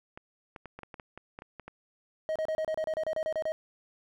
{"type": "clicks", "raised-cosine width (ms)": 0.5, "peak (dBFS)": -28, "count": 12, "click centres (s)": [0.175, 0.562, 0.657, 0.79, 0.833, 0.942, 0.998, 1.176, 1.389, 1.421, 1.597, 1.68]}
{"type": "tone bursts", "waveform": "triangle", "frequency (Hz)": 630, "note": "D#5", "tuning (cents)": 21, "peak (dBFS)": -26, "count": 13, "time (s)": [2.29, 3.52], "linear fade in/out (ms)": 0, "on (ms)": 66, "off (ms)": 31}
{"effects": []}